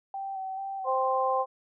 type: tone with vibrato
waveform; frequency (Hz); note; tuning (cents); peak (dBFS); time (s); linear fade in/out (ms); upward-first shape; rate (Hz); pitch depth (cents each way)
sine; 772; G5; -27; -32; 0.14-0.87; 2; square; 2.3; 20
type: harmonic tone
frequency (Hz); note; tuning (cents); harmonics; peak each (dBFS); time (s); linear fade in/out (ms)
261.6; C4; 0; 2 / 3 / 4; -28 / -28 / -28; 0.84-1.46; 50
effects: none